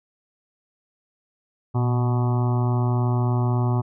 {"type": "harmonic tone with a mistuned harmonic", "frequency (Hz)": 123.47, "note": "B2", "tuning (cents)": 0, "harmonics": [1, 2, 3, 5, 6, 7, 8, 9, 10], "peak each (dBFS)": [-19, -29, -31, -38, -35, -35, -38, -37, -43], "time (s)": [1.74, 3.82], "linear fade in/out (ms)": 20, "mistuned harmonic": 1, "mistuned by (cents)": -63, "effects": []}